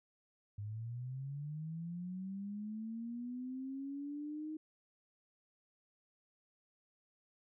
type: linear sweep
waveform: sine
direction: up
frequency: 100.8 to 313.5 Hz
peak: -40 dBFS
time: 0.58-4.57 s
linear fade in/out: 5 ms
effects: none